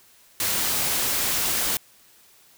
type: noise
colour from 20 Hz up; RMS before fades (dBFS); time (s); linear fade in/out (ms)
white; -24; 0.4-1.77; 2
effects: white hiss -55 dBFS RMS until 2.57 s